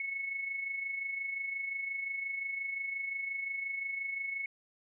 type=tone with amplitude modulation; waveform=sine; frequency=2200 Hz; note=C#7; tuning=14 cents flat; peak=-32 dBFS; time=0-4.46 s; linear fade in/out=2 ms; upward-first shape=sine; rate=25.7 Hz; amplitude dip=50%; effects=none